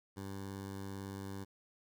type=tone with notch filter; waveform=15% pulse; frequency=98 Hz; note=G2; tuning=in tune; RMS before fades=-44 dBFS; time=0.16-1.45 s; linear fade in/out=20 ms; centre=2500 Hz; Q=1.8; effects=12-bit